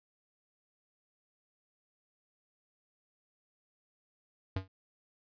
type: tone with exponential decay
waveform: square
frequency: 94.8 Hz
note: F#2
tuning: 43 cents sharp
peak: -29 dBFS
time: 4.56-4.68 s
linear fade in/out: 5 ms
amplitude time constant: 26 ms
effects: resampled to 11025 Hz